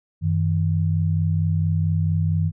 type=tone pair together; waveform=sine; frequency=94.67 / 159.1 Hz; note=F#2 / D#3; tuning=+40 / +39 cents; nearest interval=major sixth; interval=899 cents; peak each=-20 / -21 dBFS; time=0.21-2.52 s; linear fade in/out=50 ms; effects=none